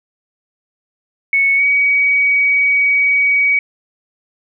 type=tone with pitch glide; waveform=sine; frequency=2212 to 2261 Hz; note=C#7 to C#7; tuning=-4 to +34 cents; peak=-10 dBFS; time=1.33-3.59 s; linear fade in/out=2 ms; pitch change=+38 cents; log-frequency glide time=1.56-1.63 s; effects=none